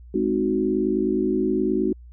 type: chord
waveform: sine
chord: Ab dominant seventh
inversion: none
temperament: equal with one note detuned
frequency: 210.9 / 261.6 / 311.1 / 370 Hz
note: Ab3 / C4 / Eb4 / Gb4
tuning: +27 / 0 / 0 / 0 cents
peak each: -26 / -26 / -25 / -23 dBFS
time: 0.14-1.93 s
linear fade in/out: 5 ms
effects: added 60 Hz sine -41 dBFS peak until 2.12 s